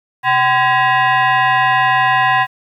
sine tone with frequency modulation, 130.81 Hz, C3, in tune, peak -10 dBFS, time 0.23-2.47 s, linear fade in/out 50 ms, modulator 894 Hz, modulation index 2.2, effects 8-bit

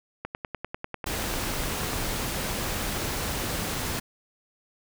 click train, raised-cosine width 0.5 ms, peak -17 dBFS, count 18, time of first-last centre 0.25-1.933 s, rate 10.1 Hz
pink noise, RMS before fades -30 dBFS, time 1.06-4 s, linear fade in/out 10 ms
effects none

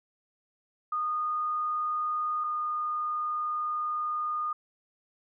sine tone pair in turn, 1229 / 1223.3 Hz, D#6 / D#6, -22 / -30 cents, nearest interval unison, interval 8 cents, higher first, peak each -27 / -28 dBFS, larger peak first, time 0.92-2.44 / 2.44-4.53 s, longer second, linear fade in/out 5 ms, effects none

